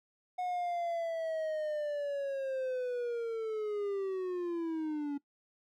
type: linear sweep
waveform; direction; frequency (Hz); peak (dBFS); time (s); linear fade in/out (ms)
triangle; down; 730 to 281.4; -30; 0.38-5.18; 10
effects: noise-tail reverb RT60 0.1 s tail -19 dB re dry + MP3 64 kbps